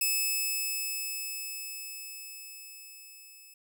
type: tone with level ramp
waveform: 5% pulse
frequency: 2600 Hz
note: E7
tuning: 24 cents flat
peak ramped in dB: -16 to -42 dBFS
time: 0.01-3.54 s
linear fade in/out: 5 ms
effects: none